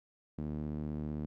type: tone with band-pass filter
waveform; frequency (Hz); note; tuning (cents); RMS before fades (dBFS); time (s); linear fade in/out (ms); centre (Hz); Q
sawtooth; 75.5; D2; +48; -38; 0.38-1.26; 5; 220; 1.6
effects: none